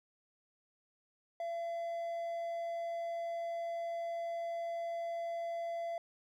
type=tone; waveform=triangle; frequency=677 Hz; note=E5; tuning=46 cents sharp; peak=-34 dBFS; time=1.4-5.98 s; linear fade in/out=2 ms; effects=none